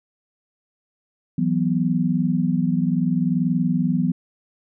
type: chord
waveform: sine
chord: E suspended second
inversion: none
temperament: just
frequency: 164.81 / 185.42 / 247.2 Hz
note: E3 / F#3 / B3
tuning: 0 / +4 / +2 cents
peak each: -22 dBFS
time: 1.38-4.12 s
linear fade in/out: 5 ms
effects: none